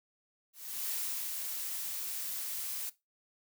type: noise with ADSR envelope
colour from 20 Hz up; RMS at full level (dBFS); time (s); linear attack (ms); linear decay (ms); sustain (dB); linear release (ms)
blue; -35; 0.53-2.9; 360; 390; -3; 12
effects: noise-tail reverb RT60 0.2 s tail -17 dB re dry